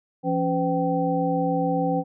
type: tone cluster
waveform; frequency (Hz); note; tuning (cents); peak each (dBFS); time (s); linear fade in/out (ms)
sine; 170.6 / 277.6 / 507 / 774; F3 / C#4 / B4 / G5; -40 / +3 / +45 / -22; -26; 0.23-2.04; 50
effects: none